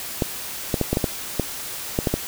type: clicks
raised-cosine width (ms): 2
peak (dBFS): -6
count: 10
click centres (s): 0.222 / 0.742 / 0.813 / 0.93 / 0.971 / 1.042 / 1.397 / 1.989 / 2.072 / 2.14
effects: white hiss -32 dBFS RMS until 2.27 s